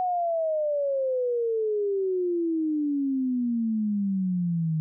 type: exponential sweep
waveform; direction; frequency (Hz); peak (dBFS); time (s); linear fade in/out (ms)
sine; down; 742 to 155.56; -23; 0-4.8; 0
effects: none